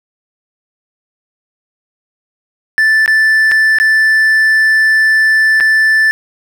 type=tone with dropouts; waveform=triangle; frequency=1760 Hz; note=A6; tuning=in tune; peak=-5 dBFS; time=2.78-6.11 s; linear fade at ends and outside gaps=0 ms; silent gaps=3.06-3.078 / 3.514-3.518 / 3.786-3.8 / 5.601-5.607 s; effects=none

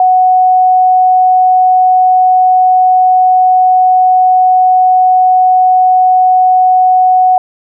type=tone; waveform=sine; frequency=740 Hz; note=F#5; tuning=in tune; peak=-4 dBFS; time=0-7.38 s; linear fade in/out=2 ms; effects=none

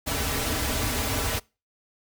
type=noise with comb filter; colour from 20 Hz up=pink; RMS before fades=-27 dBFS; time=0.06-1.4 s; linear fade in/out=20 ms; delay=5.6 ms; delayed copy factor=-0.85; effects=noise-tail reverb RT60 0.3 s tail -25 dB re dry

